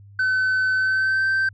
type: tone with pitch glide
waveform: sine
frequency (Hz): 1519 to 1557.2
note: F#6 to G6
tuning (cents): +45 to -12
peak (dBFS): -15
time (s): 0.19-1.49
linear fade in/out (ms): 5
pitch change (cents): +43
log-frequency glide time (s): 0.74-1.27
effects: tanh soft clip ceiling -17 dBFS + added 100 Hz sine -43 dBFS peak until 1.53 s